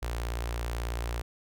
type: tone with notch filter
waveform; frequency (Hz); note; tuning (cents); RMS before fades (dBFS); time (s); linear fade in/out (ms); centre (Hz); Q
sawtooth; 58.27; A#1; 0; -33; 0.02-1.22; 10; 190; 0.55
effects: none